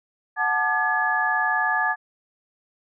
sine tone cluster, 737 / 876 / 1194 / 1700 Hz, F#5 / A5 / D6 / G#6, -7 / -8 / +28 / +40 cents, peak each -27 / -26 / -28 / -22 dBFS, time 0.36-1.96 s, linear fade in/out 50 ms, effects none

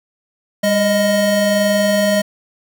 square tone pair together, 200.9 / 624 Hz, G3 / D#5, +43 / +5 cents, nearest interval octave + minor sixth, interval 1962 cents, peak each -18 / -15 dBFS, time 0.63-2.22 s, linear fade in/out 10 ms, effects 7-bit

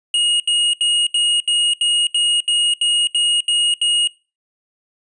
square tone bursts, 2872 Hz, F7, 48 cents sharp, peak -14 dBFS, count 12, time 0.14-4.074 s, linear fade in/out 2 ms, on 260 ms, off 74 ms, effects noise-tail reverb RT60 0.3 s tail -22 dB re dry + resampled to 22050 Hz

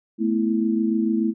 sine chord, A suspended second, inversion none, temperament equal, 220 / 246.9 / 329.6 Hz, A3 / B3 / E4, 0 / 0 / 0 cents, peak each -21 / -26 / -23 dBFS, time 0.18-1.34 s, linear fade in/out 50 ms, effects none

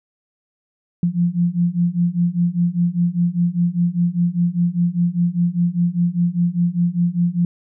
sine beating tone pair, 171.1 / 176.1 Hz, F3 / F3, -35 / +15 cents, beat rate 5 Hz, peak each -19 / -18 dBFS, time 1.03-7.45 s, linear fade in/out 2 ms, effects none

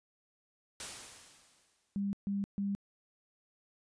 white noise with exponential decay, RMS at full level -40 dBFS, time 0.8-2 s, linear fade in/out 2 ms, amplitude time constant 260 ms
sine tone bursts, 199.6 Hz, G3, 32 cents sharp, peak -31 dBFS, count 3, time 1.96-2.75 s, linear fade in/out 0 ms, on 170 ms, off 140 ms
effects resampled to 22050 Hz

